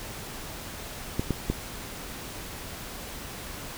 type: clicks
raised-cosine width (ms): 3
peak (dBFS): -12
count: 3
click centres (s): 1.195 / 1.307 / 1.5
effects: pink hiss -39 dBFS RMS until 3.77 s